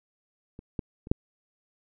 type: clicks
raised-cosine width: 3 ms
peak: -29 / -17 / -29 / -8 dBFS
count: 4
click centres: 0.591 / 0.792 / 1.071 / 1.115 s
effects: none